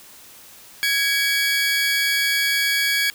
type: tone pair together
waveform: 25% pulse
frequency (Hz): 1661.2 / 2271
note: G#6 / C#7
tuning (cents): 0 / +41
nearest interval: perfect fourth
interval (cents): 541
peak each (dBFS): -17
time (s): 0.83-3.1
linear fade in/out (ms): 0
effects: white hiss -45 dBFS RMS until 3.14 s